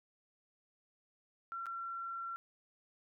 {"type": "tone with dropouts", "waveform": "sine", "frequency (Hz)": 1361, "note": "F6", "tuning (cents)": -45, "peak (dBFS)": -39, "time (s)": [1.52, 2.36], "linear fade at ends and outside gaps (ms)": 0, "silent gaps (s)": [1.658, 1.666], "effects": []}